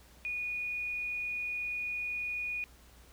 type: tone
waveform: sine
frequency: 2458 Hz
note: D#7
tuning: 22 cents flat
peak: -33 dBFS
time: 0.25-2.64 s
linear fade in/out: 0 ms
effects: added 60 Hz sine -58 dBFS peak until 3.12 s + pink hiss -60 dBFS RMS until 3.12 s